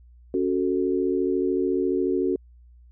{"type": "chord", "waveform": "sine", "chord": "F# minor", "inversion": "second", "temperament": "just", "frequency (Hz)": [277.5, 370, 444], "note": ["C#4", "F#4", "A4"], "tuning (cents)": [2, 0, 16], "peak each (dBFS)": [-26, -23, -28], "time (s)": [0.34, 2.36], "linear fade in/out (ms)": 2, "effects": ["added 60 Hz sine -48 dBFS peak until 2.91 s"]}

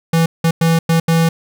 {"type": "tone bursts at uneven times", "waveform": "square", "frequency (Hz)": 164.81, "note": "E3", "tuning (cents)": 0, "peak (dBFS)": -11, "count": 5, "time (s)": [[0.13, 0.26], [0.44, 0.51], [0.61, 0.79], [0.89, 1], [1.08, 1.29]], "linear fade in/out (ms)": 5, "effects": []}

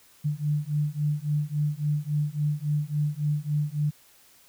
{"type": "beating tone pair", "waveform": "sine", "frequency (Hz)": [146.83, 150.43], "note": ["D3", "D3"], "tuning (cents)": [0, 42], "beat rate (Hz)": 3.6, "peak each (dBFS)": -27, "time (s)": [0.24, 3.91], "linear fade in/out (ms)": 20, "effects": ["white hiss -57 dBFS RMS until 4.48 s"]}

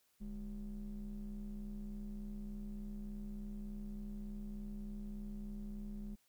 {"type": "ring-modulated tone", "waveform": "triangle", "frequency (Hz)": 87.31, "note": "F2", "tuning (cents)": 0, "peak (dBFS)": -37, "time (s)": [0.2, 6.16], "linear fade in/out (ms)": 20, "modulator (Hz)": 119, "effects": ["white hiss -75 dBFS RMS until 6.28 s"]}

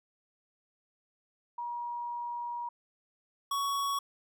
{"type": "tone pair in turn", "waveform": ["sine", "square"], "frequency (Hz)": [955, 1118], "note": ["A#5", "C#6"], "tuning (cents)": [42, 14], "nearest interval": "minor third", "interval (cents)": 272, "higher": "second", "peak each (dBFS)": [-34, -30], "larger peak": "second", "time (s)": [[1.58, 2.69], [3.51, 3.99]], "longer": "first", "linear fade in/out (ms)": 5, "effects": []}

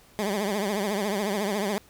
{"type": "tone with vibrato", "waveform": "15% pulse", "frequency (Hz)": 203.5, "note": "G#3", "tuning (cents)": -35, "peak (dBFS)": -19, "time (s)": [0.19, 1.78], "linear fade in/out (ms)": 0, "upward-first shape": "triangle", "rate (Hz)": 14, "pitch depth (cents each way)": 140, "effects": ["pink hiss -56 dBFS RMS until 1.89 s"]}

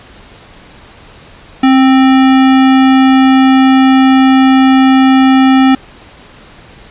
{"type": "tone with sample-and-hold", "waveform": "sine", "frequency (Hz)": 264.9, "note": "C4", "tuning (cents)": 22, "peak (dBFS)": -3, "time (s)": [1.63, 5.75], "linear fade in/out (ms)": 5, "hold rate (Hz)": 1050, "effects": ["pink hiss -37 dBFS RMS until 6.9 s", "resampled to 8000 Hz"]}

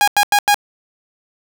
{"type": "tone bursts", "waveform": "sawtooth", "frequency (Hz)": 820, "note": "G#5", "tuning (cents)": -22, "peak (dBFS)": -6, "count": 4, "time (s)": [0.01, 0.544], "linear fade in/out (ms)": 0, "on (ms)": 66, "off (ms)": 90, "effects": []}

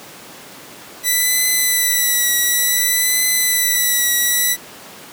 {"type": "tone with vibrato", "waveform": "5% pulse", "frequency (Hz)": 1975.5, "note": "B6", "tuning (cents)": 0, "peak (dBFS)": -4, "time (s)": [1.03, 4.57], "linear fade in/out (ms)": 50, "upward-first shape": "triangle", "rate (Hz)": 0.56, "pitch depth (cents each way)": 39, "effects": ["pink hiss -37 dBFS RMS until 5.12 s", "high-pass 200 Hz 12 dB/octave"]}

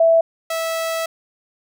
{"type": "tone pair in turn", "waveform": ["sine", "sawtooth"], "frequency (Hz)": [659.3, 654], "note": ["E5", "E5"], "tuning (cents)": [0, -14], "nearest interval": "unison", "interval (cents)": 14, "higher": "first", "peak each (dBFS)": [-10, -17], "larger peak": "first", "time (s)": [[0, 0.21], [0.5, 1.06]], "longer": "second", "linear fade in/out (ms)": 5, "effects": []}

